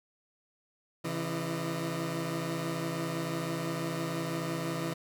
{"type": "tone cluster", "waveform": "20% pulse", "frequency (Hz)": [135.9, 165.5, 337, 613], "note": ["C#3", "E3", "E4", "D#5"], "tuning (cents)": [-34, 7, 38, -26], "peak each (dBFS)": [-34, -29, -37, -37], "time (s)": [1.04, 4.94], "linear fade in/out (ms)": 10, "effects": []}